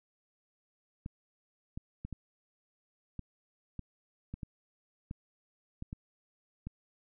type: clicks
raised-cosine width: 5 ms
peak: -27 dBFS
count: 12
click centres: 1.061 / 1.775 / 2.05 / 2.127 / 3.193 / 3.793 / 4.34 / 4.432 / 5.111 / 5.824 / 5.929 / 6.67 s
effects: none